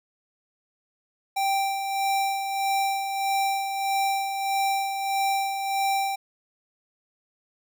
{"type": "tone with tremolo", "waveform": "square", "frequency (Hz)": 784, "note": "G5", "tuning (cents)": 0, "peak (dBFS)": -22, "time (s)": [1.36, 6.16], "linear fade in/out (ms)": 10, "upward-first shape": "sine", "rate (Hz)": 1.6, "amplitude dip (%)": 50, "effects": []}